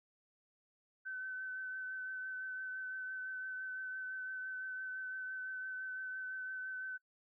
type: tone with vibrato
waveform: sine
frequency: 1523 Hz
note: F#6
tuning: 50 cents sharp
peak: -40 dBFS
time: 1.05-6.98 s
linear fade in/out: 20 ms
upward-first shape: triangle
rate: 5.9 Hz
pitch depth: 19 cents each way
effects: noise-tail reverb RT60 0.1 s tail -23 dB re dry